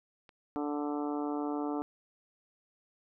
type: click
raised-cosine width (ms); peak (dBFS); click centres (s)
0.3; -37; 0.292
type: harmonic tone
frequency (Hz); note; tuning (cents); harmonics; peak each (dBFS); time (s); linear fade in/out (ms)
146.83; D3; 0; 2 / 3 / 4 / 5 / 6 / 7 / 8 / 9; -33 / -39 / -45 / -41 / -43 / -50 / -46 / -49; 0.56-1.82; 0
effects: none